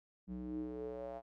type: tone with band-pass filter sweep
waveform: square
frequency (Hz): 61.74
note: B1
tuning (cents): 0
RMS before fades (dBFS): -43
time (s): 0.27-1.22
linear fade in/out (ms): 50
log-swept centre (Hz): 210 to 700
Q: 6
effects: none